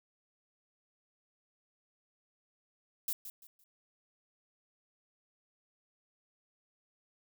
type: noise with echo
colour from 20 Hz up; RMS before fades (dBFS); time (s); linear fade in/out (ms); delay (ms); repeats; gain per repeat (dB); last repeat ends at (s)
violet; -34; 3.08-3.13; 2; 170; 3; -11; 3.64
effects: none